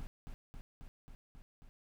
brown noise with echo, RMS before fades -43 dBFS, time 0-0.07 s, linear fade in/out 0 ms, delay 270 ms, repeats 6, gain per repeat -2 dB, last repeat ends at 1.69 s, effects none

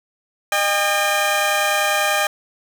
15% pulse tone pair together, 610 / 803.3 Hz, D#5 / G5, -34 / +42 cents, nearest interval perfect fourth, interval 476 cents, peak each -13 dBFS, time 0.52-2.27 s, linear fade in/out 2 ms, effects none

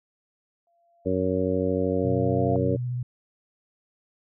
sine tone with exponential growth, 685 Hz, F5, 34 cents flat, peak -26 dBFS, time 0.67-2.56 s, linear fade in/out 1 ms, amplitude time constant 410 ms
harmonic tone, 93 Hz, F#2, 9 cents sharp, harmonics 1 / 2 / 3 / 4 / 5 / 6, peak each -31 / -30 / -28 / -31 / -27 / -29 dBFS, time 1.05-2.77 s, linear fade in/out 20 ms
sine tone with vibrato, 123.47 Hz, B2, in tune, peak -26 dBFS, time 2.04-3.03 s, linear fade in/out 5 ms, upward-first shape triangle, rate 15 Hz, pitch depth 29 cents each way
effects none

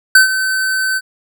square tone with ADSR envelope, 1531 Hz, G6, 41 cents flat, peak -3 dBFS, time 0.15-1.01 s, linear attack 4 ms, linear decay 120 ms, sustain -12 dB, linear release 42 ms, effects none

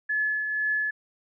sine tone with tremolo, 1715 Hz, A6, 45 cents flat, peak -22 dBFS, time 0.09-0.91 s, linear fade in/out 10 ms, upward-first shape triangle, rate 2 Hz, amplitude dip 45%, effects none

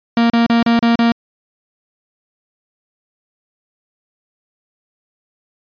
45% pulse tone bursts, 233.1 Hz, A#3, in tune, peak -10 dBFS, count 6, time 0.17-1.12 s, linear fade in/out 2 ms, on 130 ms, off 34 ms, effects resampled to 11025 Hz

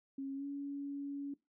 sine tone with pitch glide, 272.5 to 281.8 Hz, C#4 to C#4, -29 to +29 cents, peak -38 dBFS, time 0.18-1.34 s, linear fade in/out 5 ms, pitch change +58 cents, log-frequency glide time 0.35-0.45 s, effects noise-tail reverb RT60 0.2 s tail -19 dB re dry

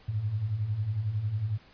sine beating tone pair, 98 / 109 Hz, G2 / A2, 0 / -16 cents, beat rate 11 Hz, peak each -35 / -28 dBFS, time 0.08-1.58 s, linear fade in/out 10 ms, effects pink hiss -57 dBFS RMS until 1.73 s + resampled to 11025 Hz

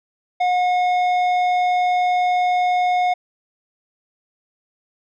sine tone with tanh clipping, 723 Hz, F#5, 40 cents flat, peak -17 dBFS, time 0.4-3.14 s, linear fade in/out 10 ms, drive 10 dB, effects none

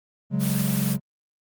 triangle chord, C# suspended fourth, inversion none, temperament equal, 138.59 / 185 / 207.7 Hz, C#3 / F#3 / G#3, 0 / 0 / 0 cents, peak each -24 dBFS, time 0.3-1 s, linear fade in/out 50 ms
white noise, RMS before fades -31 dBFS, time 0.39-0.97 s, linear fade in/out 50 ms
effects Opus 32 kbps

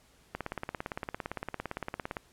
click train, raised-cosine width 0.5 ms, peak -19 dBFS, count 33, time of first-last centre 0.35-2.168 s, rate 17.6 Hz, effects pink hiss -63 dBFS RMS until 2.32 s + low-pass 12000 Hz 12 dB/octave

